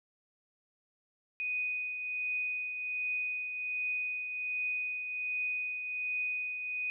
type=tone with tremolo; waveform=sine; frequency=2489 Hz; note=D#7; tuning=in tune; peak=-30 dBFS; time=1.4-6.9 s; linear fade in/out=0 ms; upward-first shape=triangle; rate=1.3 Hz; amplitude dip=50%; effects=none